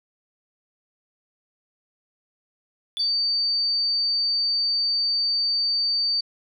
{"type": "tone with exponential decay", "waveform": "triangle", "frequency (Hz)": 3470, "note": "A7", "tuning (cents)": -25, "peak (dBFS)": -23, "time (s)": [2.97, 3.13], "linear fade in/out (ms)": 0, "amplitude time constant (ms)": 34}
{"type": "tone", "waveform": "sine", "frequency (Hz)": 4600, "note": "D8", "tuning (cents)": -37, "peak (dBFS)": -20, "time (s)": [2.99, 6.21], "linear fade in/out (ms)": 10}
{"effects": []}